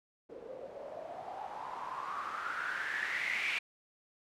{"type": "noise with low-pass filter sweep", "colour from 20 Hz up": "blue", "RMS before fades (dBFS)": -39, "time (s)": [0.29, 3.59], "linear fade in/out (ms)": 10, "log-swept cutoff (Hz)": [450, 2400], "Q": 7.4, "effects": []}